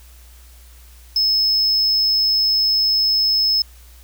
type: tone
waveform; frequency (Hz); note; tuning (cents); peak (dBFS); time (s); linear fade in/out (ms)
triangle; 5200; E8; -24; -13; 1.16-3.62; 2
effects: added 60 Hz sine -42 dBFS peak until 4.03 s + white hiss -50 dBFS RMS until 4.03 s